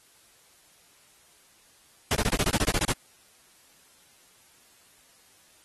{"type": "noise bursts", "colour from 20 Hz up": "pink", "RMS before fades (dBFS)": -25, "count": 12, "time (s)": [2.11, 2.921], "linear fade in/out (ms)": 2, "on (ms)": 41, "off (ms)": 29, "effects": ["white hiss -59 dBFS RMS until 5.64 s", "AAC 32 kbps"]}